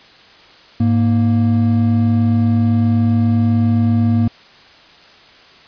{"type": "tone pair together", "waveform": "triangle", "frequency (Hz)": [104.1, 233.7], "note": ["G#2", "A#3"], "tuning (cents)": [5, 5], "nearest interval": "octave + major second", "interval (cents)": 1400, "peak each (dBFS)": -12, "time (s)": [0.8, 4.28], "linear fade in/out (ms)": 5, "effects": ["white hiss -44 dBFS RMS until 5.67 s", "resampled to 11025 Hz"]}